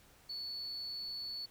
sine tone, 4435 Hz, C#8, in tune, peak -38 dBFS, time 0.29-1.46 s, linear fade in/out 10 ms, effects tanh soft clip ceiling -36 dBFS + pink hiss -63 dBFS RMS until 1.5 s

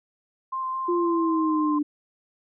sine tone with vibrato, 1046.5 Hz, C6, in tune, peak -26 dBFS, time 0.52-1.79 s, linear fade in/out 10 ms, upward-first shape square, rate 4.6 Hz, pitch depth 9 cents each way
sine exponential sweep, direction down, 352.7 to 293.7 Hz, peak -21 dBFS, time 0.88-1.83 s, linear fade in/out 10 ms
effects none

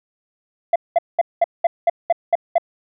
sine tone bursts, 681 Hz, F5, 44 cents flat, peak -8 dBFS, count 9, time 0.73-2.582 s, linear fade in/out 5 ms, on 28 ms, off 200 ms, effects tanh soft clip ceiling -10 dBFS

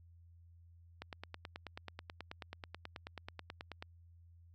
click train, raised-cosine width 0.3 ms, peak -28 dBFS, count 27, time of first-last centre 1.02-3.825 s, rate 9.27 Hz, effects added 85 Hz sine -58 dBFS peak until 4.54 s

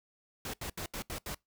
pink noise bursts, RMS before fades -39 dBFS, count 6, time 0.45-1.346 s, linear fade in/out 2 ms, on 86 ms, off 76 ms, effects noise-tail reverb RT60 0.2 s tail -25 dB re dry

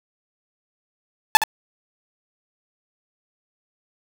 sawtooth tone with echo, 869 Hz, A5, 22 cents flat, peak -3 dBFS, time 1.35-1.37 s, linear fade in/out 0 ms, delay 67 ms, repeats 1, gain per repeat -11 dB, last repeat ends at 1.437 s, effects none

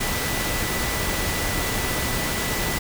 sine tone in noise, 1979 Hz, B6, 3 cents sharp, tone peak -32 dBFS, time 0-2.79 s, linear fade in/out 10 ms, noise pink, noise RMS -25 dBFS, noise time 0-2.79 s, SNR -10 dB, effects none

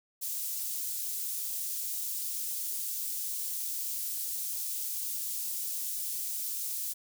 white high-pass noise, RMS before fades -35 dBFS, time 0.21-6.94 s, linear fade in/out 20 ms, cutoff 6600 Hz, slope 12 dB/octave, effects none

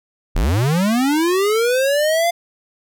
square linear sweep, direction up, 31.2 to 698.5 Hz, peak -15 dBFS, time 0.35-2.31 s, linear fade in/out 10 ms, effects none

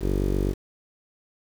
sawtooth tone with low-pass filter, 48 Hz, G1, 36 cents flat, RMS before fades -24 dBFS, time 0-0.55 s, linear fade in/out 50 ms, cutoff 380 Hz, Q 3.7, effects 7-bit

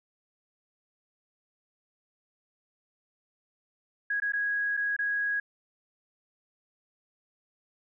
sine tone with dropouts, 1655 Hz, G#6, 6 cents flat, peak -26 dBFS, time 4.1-5.4 s, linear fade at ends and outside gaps 5 ms, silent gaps 4.201-4.22 / 4.322-4.334 / 4.769-4.773 / 4.965-4.989 s, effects none

